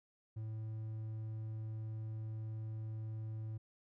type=tone; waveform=triangle; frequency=109.8 Hz; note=A2; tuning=3 cents flat; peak=-38 dBFS; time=0.36-3.58 s; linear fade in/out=10 ms; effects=none